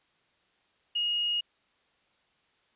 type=tone with quantisation; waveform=sine; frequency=2870 Hz; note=F7; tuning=47 cents sharp; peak=-26 dBFS; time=0.95-1.41 s; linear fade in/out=10 ms; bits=9; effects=white hiss -69 dBFS RMS until 2.75 s + resampled to 8000 Hz